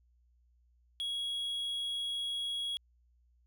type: tone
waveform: triangle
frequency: 3322 Hz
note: G#7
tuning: in tune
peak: -32 dBFS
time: 1-2.77 s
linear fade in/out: 0 ms
effects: added 60 Hz sine -65 dBFS peak until 3.46 s